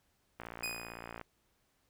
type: click train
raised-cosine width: 0.5 ms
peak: -28 dBFS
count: 48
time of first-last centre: 0.4-1.213 s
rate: 57.8 Hz
type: tone with exponential decay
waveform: sawtooth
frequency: 2489 Hz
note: D#7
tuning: in tune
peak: -30 dBFS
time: 0.63-1.19 s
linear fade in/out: 5 ms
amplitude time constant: 120 ms
effects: pink hiss -75 dBFS RMS until 1.89 s